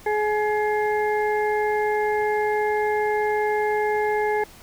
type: harmonic tone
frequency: 422.6 Hz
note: G#4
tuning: 30 cents sharp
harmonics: 1 / 2 / 4 / 5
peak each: -22 / -24 / -31 / -32 dBFS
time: 0.06-4.44 s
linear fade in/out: 5 ms
effects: pink hiss -47 dBFS RMS until 4.62 s